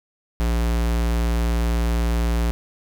square tone, 58 Hz, A#1, 8 cents flat, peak -19 dBFS, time 0.4-2.51 s, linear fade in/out 0 ms, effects none

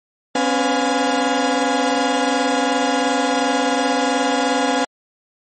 35% pulse tone cluster, 258.3 / 281.1 / 500 / 710 / 828 Hz, C4 / C#4 / B4 / F5 / G#5, -22 / +24 / +21 / +28 / -5 cents, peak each -21 dBFS, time 0.35-4.85 s, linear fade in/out 5 ms, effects MP3 32 kbps

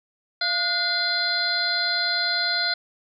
harmonic tone with a mistuned harmonic, 690 Hz, F5, 21 cents flat, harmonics 1 / 2 / 3 / 5 / 6 / 7, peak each -32 / -26 / -32 / -33 / -24 / -33 dBFS, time 0.41-2.74 s, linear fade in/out 5 ms, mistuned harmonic 2, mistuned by +86 cents, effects none

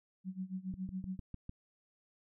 sine tone with tremolo, 187.3 Hz, F#3, 21 cents sharp, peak -35 dBFS, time 0.24-1.2 s, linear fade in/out 50 ms, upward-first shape sine, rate 7.2 Hz, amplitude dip 90%
click train, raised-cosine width 5 ms, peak -31 dBFS, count 6, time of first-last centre 0.74-1.494 s, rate 6.63 Hz
effects none

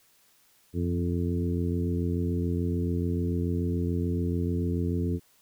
harmonic tone with a mistuned harmonic, 86.9 Hz, F2, 8 cents flat, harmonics 1 / 2 / 3 / 4 / 5, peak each -28 / -31 / -32 / -35 / -37 dBFS, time 0.73-5.2 s, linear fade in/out 50 ms, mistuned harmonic 1, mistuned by +43 cents, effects white hiss -63 dBFS RMS until 5.41 s

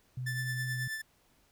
sine tone with vibrato, 125.8 Hz, B2, 32 cents sharp, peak -34 dBFS, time 0.17-0.88 s, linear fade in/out 5 ms, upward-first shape sine, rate 4.7 Hz, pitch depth 13 cents each way
45% pulse tone with tremolo, 1760 Hz, A6, in tune, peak -33 dBFS, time 0.26-1.02 s, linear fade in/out 10 ms, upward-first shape triangle, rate 9.3 Hz, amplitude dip 55%
effects pink hiss -68 dBFS RMS until 1.51 s

